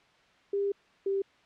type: tone pair in turn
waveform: sine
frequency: 400 / 392 Hz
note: G4 / G4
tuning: +35 / 0 cents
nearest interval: unison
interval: 35 cents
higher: first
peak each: -26 dBFS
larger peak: neither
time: 0.53-0.72 / 1.06-1.22 s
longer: first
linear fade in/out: 5 ms
effects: white hiss -62 dBFS RMS until 1.45 s + low-pass 3000 Hz 12 dB/octave